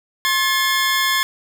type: tone pair together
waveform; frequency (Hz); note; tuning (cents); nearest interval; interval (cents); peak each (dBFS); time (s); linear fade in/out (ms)
20% pulse; 1069 / 1727.8; C6 / A6; +37 / -32; minor sixth; 831; -14; 0.25-1.23; 0
effects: none